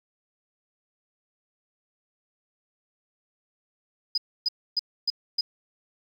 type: tone bursts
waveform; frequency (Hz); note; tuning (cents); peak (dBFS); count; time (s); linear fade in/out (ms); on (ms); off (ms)
sine; 4978; D#8; 0; -21; 5; 4.15-5.41; 5; 28; 280
effects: 9-bit